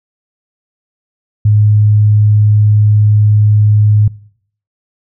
sine tone, 105.4 Hz, G#2, 26 cents sharp, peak -5 dBFS, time 1.45-4.08 s, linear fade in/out 5 ms, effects noise-tail reverb RT60 0.6 s tail -21 dB re dry

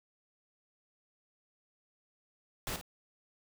pink noise with echo, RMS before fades -37 dBFS, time 2.67-2.76 s, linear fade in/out 0 ms, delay 52 ms, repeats 1, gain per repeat -9 dB, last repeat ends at 2.812 s, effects none

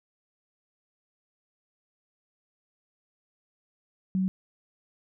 sine tone, 188.2 Hz, F#3, 30 cents sharp, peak -23 dBFS, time 4.15-4.28 s, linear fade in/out 0 ms, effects none

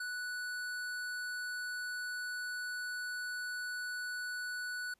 sine tone with hard clipping, 1480 Hz, F#6, in tune, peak -39 dBFS, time 0-4.94 s, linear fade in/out 5 ms, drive 15 dB, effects pink hiss -75 dBFS RMS until 4.99 s + resampled to 32000 Hz

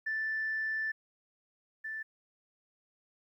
sine tone pair in turn, 1762 / 1762 Hz, A6 / A6, +2 / +2 cents, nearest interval unison, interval 0 cents, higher neither, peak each -30 / -36 dBFS, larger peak first, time 0.06-0.92 / 1.84-2.03 s, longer first, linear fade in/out 10 ms, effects tanh soft clip ceiling -26 dBFS + 12-bit

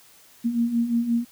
sine beating tone pair, 230.3 / 236 Hz, A#3 / A#3, -21 / +22 cents, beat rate 5.7 Hz, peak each -27 / -21 dBFS, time 0.44-1.25 s, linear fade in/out 20 ms, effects white hiss -53 dBFS RMS until 1.31 s

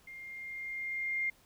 sine tone with level ramp, 2114 Hz, C7, 17 cents sharp, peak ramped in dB -45 to -29 dBFS, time 0.07-1.3 s, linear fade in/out 5 ms, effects pink hiss -64 dBFS RMS until 1.45 s

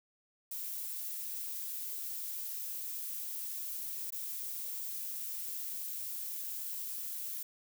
violet noise with dropouts, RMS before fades -40 dBFS, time 0.51-7.43 s, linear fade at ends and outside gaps 5 ms, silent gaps 4.105-4.123 s, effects none

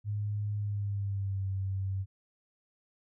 sine tone with pitch glide, 103.83 to 96.32 Hz, G#2 to G2, 0 to -30 cents, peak -30 dBFS, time 0.04-2.06 s, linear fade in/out 50 ms, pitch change -130 cents, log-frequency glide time 0.56-1.47 s, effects none

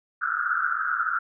pink band-pass noise, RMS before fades -26 dBFS, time 0.21-1.19 s, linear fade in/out 10 ms, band 1300 to 1500 Hz, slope 96 dB/octave, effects none

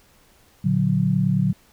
sine chord, Bb augmented, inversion none, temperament equal, 116.54 / 146.83 / 185 Hz, Bb2 / D3 / F#3, 0 / 0 / 0 cents, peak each -24 / -21 / -20 dBFS, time 0.64-1.53 s, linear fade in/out 10 ms, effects pink hiss -56 dBFS RMS until 1.72 s

